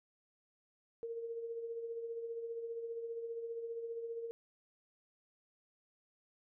sine tone with tremolo, 462 Hz, A#4, 16 cents flat, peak -37 dBFS, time 1.03-4.31 s, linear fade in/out 0 ms, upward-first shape triangle, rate 15 Hz, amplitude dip 55%, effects none

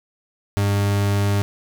40% pulse tone, 100.9 Hz, G#2, 49 cents flat, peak -16 dBFS, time 0.57-1.42 s, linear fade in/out 0 ms, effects none

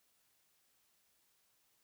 silence, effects white hiss -75 dBFS RMS until 1.83 s

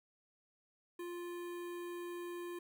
square tone with notch filter, 349.2 Hz, F4, in tune, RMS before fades -44 dBFS, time 0.99-2.59 s, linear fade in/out 5 ms, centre 5200 Hz, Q 0.99, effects 13-bit

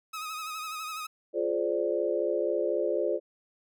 sawtooth tone with vibrato, 1265 Hz, D#6, 28 cents sharp, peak -31 dBFS, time 0.13-1.07 s, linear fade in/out 10 ms, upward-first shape sine, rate 12 Hz, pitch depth 47 cents each way
sine chord, D half-diminished seventh, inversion first, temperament equal with one note detuned, 349.2 / 423.5 / 523.3 / 587.3 Hz, F4 / Ab4 / C5 / D5, 0 / +34 / 0 / 0 cents, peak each -31 dBFS, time 1.33-3.2 s, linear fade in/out 50 ms
effects none

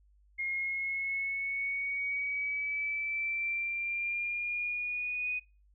sine exponential sweep, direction up, 2140 to 2489 Hz, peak -31 dBFS, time 0.38-5.4 s, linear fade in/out 20 ms, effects noise-tail reverb RT60 0.3 s tail -22 dB re dry + added 50 Hz sine -61 dBFS peak until 5.74 s

